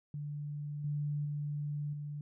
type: tone with level steps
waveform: sine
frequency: 146.83 Hz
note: D3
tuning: in tune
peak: -37 / -32 / -34 / -38 dBFS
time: 0.14-2.21 s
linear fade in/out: 2 ms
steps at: 0.84 / 1.25 / 1.93 s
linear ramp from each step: 5 ms
effects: none